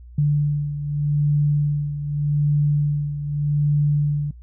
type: beating tone pair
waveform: sine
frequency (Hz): 146.5 / 147.33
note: D3 / D3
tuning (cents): -4 / +6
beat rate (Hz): 0.83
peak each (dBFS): -18 / -24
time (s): 0.18-4.31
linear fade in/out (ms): 5
effects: noise-tail reverb RT60 0.1 s tail -20 dB re dry + added 60 Hz sine -39 dBFS peak until 4.42 s